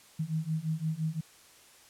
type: beating tone pair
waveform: sine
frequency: 155.56 / 161.36 Hz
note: D#3 / E3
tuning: 0 / -37 cents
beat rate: 5.8 Hz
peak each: -33 / -32 dBFS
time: 0.19-1.21 s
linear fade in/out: 10 ms
effects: white hiss -57 dBFS RMS until 1.89 s + low-pass 11000 Hz 12 dB/octave